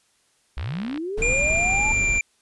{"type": "linear sweep", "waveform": "sine", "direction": "up", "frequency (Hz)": [54.8, 883], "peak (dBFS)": -26, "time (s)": [0.57, 1.92], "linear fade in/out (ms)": 0}
{"type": "click train", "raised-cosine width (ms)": 0.3, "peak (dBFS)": -20, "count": 26, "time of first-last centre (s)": [0.58, 0.976], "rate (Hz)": 63.2}
{"type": "noise", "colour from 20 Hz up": "brown", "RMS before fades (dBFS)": -28, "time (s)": [1.17, 2.19], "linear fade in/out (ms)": 10}
{"type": "tone with pitch glide", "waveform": "square", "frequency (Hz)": [2400, 2367], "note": ["D7", "D7"], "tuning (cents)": [37, 13], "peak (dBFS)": -20, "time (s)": [1.22, 2.21], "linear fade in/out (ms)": 2, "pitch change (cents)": -24, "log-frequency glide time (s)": [1.36, 2.09]}
{"effects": ["white hiss -64 dBFS RMS until 2.41 s", "resampled to 24000 Hz"]}